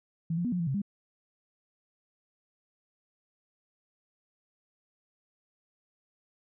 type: tone with pitch steps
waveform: sine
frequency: 164.4 / 173.9 / 243.5 / 178.6 / 168.5 / 134.6 / 201.5 Hz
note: E3 / F3 / B3 / F3 / E3 / C3 / G3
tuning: -4 / -7 / -24 / +39 / +38 / +49 / +48 cents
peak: -27 dBFS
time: 0.3-0.818 s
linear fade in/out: 5 ms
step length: 74 ms
effects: none